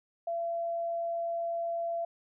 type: tone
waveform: sine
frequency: 677 Hz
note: E5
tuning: 46 cents sharp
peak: -30 dBFS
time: 0.27-2.05 s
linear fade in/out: 5 ms
effects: none